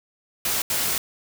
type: noise bursts at uneven times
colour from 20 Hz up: white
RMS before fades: -24 dBFS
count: 2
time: 0.45-0.62 / 0.7-0.98 s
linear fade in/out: 2 ms
effects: none